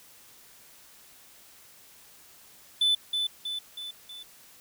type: tone with echo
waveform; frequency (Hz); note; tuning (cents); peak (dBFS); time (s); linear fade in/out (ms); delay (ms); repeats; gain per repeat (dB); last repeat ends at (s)
triangle; 3504; A7; -8; -19; 2.81-2.95; 5; 320; 4; -5; 4.23
effects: white hiss -54 dBFS RMS until 4.6 s